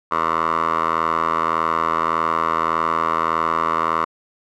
10% pulse tone with band-pass filter, 81.7 Hz, E2, 15 cents flat, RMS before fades -20 dBFS, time 0.11-4.05 s, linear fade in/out 10 ms, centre 1100 Hz, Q 4.4, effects none

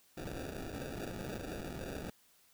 violet noise with sample-and-hold, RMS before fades -42 dBFS, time 0.17-2.1 s, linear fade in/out 5 ms, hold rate 1050 Hz, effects white hiss -67 dBFS RMS until 2.53 s

